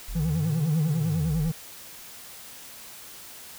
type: linear two-way sweep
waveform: triangle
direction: up then down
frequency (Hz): 32.7 to 163.5 to 32.7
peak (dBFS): -29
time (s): 0.08-1.5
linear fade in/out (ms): 10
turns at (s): 0.77
type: tone with vibrato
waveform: triangle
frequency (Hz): 157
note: D#3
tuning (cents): +16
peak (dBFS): -21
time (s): 0.15-1.52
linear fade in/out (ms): 10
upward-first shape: sine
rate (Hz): 10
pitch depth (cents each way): 130
effects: white hiss -44 dBFS RMS until 3.58 s